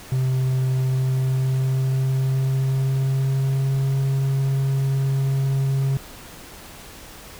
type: tone with pitch glide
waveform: triangle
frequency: 130 to 135.52 Hz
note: C3 to C#3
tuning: -11 to -39 cents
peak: -16 dBFS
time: 0.12-5.97 s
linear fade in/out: 0 ms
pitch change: +72 cents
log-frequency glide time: 0.68-4 s
effects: pink hiss -41 dBFS RMS until 7.39 s